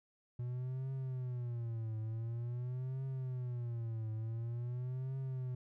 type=tone with vibrato; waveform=triangle; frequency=121 Hz; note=B2; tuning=35 cents flat; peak=-35 dBFS; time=0.39-5.55 s; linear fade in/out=5 ms; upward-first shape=triangle; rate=0.47 Hz; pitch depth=180 cents each way; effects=none